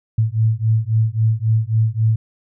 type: beating tone pair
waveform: sine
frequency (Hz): 109.2 / 112.9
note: A2 / A2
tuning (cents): -13 / +45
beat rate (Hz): 3.7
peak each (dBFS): -17 / -17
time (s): 0.18-2.16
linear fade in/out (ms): 5
effects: none